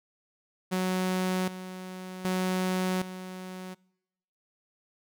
sawtooth tone with tremolo, 185 Hz, F#3, in tune, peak -22 dBFS, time 0.71-3.75 s, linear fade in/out 20 ms, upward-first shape square, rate 0.65 Hz, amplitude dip 75%, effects noise-tail reverb RT60 0.9 s tail -25 dB re dry

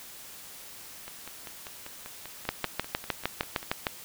two click trains, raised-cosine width 0.3 ms, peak -24 / -10 dBFS, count 14 / 10, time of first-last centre 1.08-3.629 / 2.49-3.868 s, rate 5.1 / 6.53 Hz, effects white hiss -46 dBFS RMS until 4.04 s

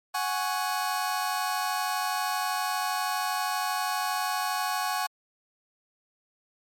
sawtooth chord, F# suspended second, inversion none, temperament just, 740 / 832.5 / 1110 Hz, F#5 / G#5 / C#6, 0 / +4 / +2 cents, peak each -27 dBFS, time 0.14-5.07 s, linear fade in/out 10 ms, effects MP3 64 kbps

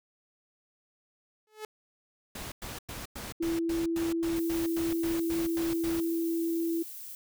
sawtooth tone with exponential growth, 430.1 Hz, A4, 39 cents flat, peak -30 dBFS, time 1.47-1.65 s, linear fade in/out 2 ms, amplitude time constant 39 ms
pink noise bursts, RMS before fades -40 dBFS, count 14, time 2.35-6.004 s, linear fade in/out 5 ms, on 170 ms, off 98 ms
sine tone, 332.6 Hz, E4, 16 cents sharp, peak -27 dBFS, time 3.4-6.83 s, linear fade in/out 10 ms
violet noise, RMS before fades -43 dBFS, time 4.36-7.15 s, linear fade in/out 2 ms
effects none

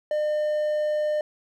triangle tone, 604 Hz, D5, 48 cents sharp, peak -20 dBFS, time 0.11-1.21 s, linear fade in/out 2 ms, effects none

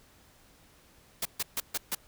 white noise bursts, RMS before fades -31 dBFS, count 5, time 1.22-1.95 s, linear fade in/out 5 ms, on 34 ms, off 140 ms, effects pink hiss -60 dBFS RMS until 2.07 s

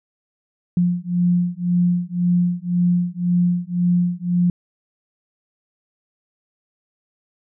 sine beating tone pair, 175.5 / 177.4 Hz, F3 / F3, +9 / +27 cents, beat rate 1.9 Hz, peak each -19 dBFS, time 0.77-4.5 s, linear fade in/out 2 ms, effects none

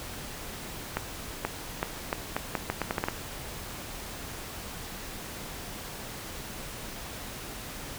accelerating click train, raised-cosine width 0.5 ms, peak -12 dBFS, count 12, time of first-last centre 0.97-3.085 s, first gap 480 ms, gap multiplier 0.79, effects pink hiss -40 dBFS RMS until 7.98 s

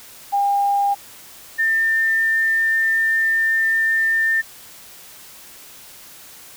sine tone pair in turn, 804 / 1798.7 Hz, G5 / A6, +44 / +38 cents, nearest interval octave + major second, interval 1394 cents, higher second, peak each -15 dBFS, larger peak neither, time 0.32-0.95 / 1.58-4.42 s, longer second, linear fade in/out 20 ms, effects white hiss -42 dBFS RMS until 6.56 s

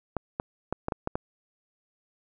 clicks, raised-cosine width 1 ms, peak -14 dBFS, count 7, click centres 0.167 / 0.399 / 0.726 / 0.884 / 0.922 / 1.074 / 1.155 s, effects none

